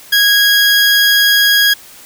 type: tone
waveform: 20% pulse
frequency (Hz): 1648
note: G#6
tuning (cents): -14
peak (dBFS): -3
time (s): 0.12-1.74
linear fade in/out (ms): 10
effects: white hiss -38 dBFS RMS until 2.05 s